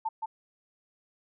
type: tone with echo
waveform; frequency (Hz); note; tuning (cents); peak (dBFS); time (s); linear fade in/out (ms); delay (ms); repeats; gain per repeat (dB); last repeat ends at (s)
sine; 888; A5; +16; -27; 0.05-0.09; 10; 170; 1; -3; 0.26
effects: none